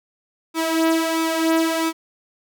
sawtooth tone with flanger, 325.2 Hz, E4, 23 cents flat, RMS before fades -20 dBFS, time 0.54-1.93 s, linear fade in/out 50 ms, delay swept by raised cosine 0.82 to 3.02 ms, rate 1.5 Hz, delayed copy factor +0.6, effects none

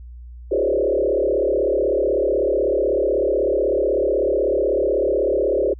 sine tone with frequency modulation, 466.2 Hz, A#4, in tune, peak -16 dBFS, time 0.51-5.74 s, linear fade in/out 10 ms, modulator 36.1 Hz, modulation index 3.1, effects added 60 Hz sine -35 dBFS peak until 5.79 s

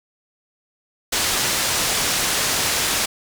white low-pass noise, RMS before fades -21 dBFS, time 1.12-3.06 s, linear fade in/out 10 ms, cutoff 8100 Hz, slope 12 dB/octave, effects none

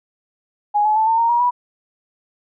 sine tone with pitch steps, 830.6 / 853.5 / 876.9 / 901.1 / 925.9 / 951.4 / 977.5 Hz, G#5 / G#5 / A5 / A5 / A#5 / A#5 / B5, 0 / +47 / -6 / +41 / -12 / +35 / -18 cents, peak -13 dBFS, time 0.74-1.51 s, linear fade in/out 20 ms, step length 110 ms, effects none

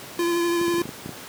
square tone with vibrato, 342.9 Hz, F4, 32 cents flat, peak -21 dBFS, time 0.19-0.82 s, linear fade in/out 2 ms, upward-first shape sine, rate 12 Hz, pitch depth 18 cents each way
clicks, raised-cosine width 3 ms, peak -18 dBFS, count 9, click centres 0.613 / 0.681 / 0.74 / 0.782 / 0.814 / 0.855 / 0.891 / 1.06 / 1.092 s
effects pink hiss -39 dBFS RMS until 1.28 s + high-pass 150 Hz 12 dB/octave

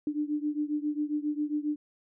sine beating tone pair, 295.4 / 302.8 Hz, D4 / D#4, +10 / -47 cents, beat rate 7.4 Hz, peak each -30 / -32 dBFS, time 0.07-1.76 s, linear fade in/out 2 ms, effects none

